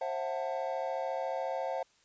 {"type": "chord", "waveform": "triangle", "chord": "F# half-diminished seventh", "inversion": "second", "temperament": "just", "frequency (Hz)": [532.8, 666, 740, 888], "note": ["C5", "E5", "F#5", "A5"], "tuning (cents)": [31, 18, 0, 16], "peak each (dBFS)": [-34, -36, -36, -38], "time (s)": [0.01, 1.83], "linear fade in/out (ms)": 5, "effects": ["white hiss -67 dBFS RMS until 2.04 s", "resampled to 16000 Hz"]}